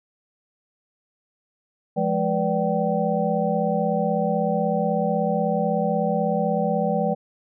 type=tone cluster; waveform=sine; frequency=173.6 / 209.8 / 491.1 / 582 / 770 Hz; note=F3 / G#3 / B4 / D5 / G5; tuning=-10 / +18 / -10 / -16 / -31 cents; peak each=-26 dBFS; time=1.96-7.15 s; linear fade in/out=20 ms; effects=none